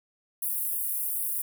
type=high-pass noise; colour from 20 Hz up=pink; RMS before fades=-30 dBFS; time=0.42-1.42 s; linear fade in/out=5 ms; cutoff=10000 Hz; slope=48 dB/octave; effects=none